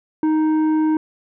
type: tone with tanh clipping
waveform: triangle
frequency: 311.7 Hz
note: D#4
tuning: 3 cents sharp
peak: -16 dBFS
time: 0.23-0.97 s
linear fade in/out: 2 ms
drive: 12 dB
effects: none